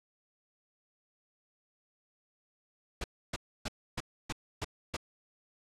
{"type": "noise bursts", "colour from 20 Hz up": "pink", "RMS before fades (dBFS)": -35, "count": 7, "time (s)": [3.01, 4.967], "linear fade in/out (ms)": 5, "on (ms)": 31, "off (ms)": 290, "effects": ["low-pass 7000 Hz 12 dB/octave"]}